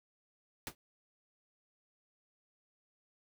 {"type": "noise with exponential decay", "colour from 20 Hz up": "pink", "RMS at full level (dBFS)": -36, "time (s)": [0.67, 0.75], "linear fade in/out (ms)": 1, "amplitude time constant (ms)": 17, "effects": []}